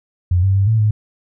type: tone with pitch steps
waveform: sine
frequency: 89.1 / 96.6 / 98.2 / 111.2 / 106.6 Hz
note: F2 / G2 / G2 / A2 / G#2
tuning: +35 / -25 / +4 / +19 / +46 cents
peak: -11 dBFS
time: 0.31-0.91 s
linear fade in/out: 5 ms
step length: 120 ms
effects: none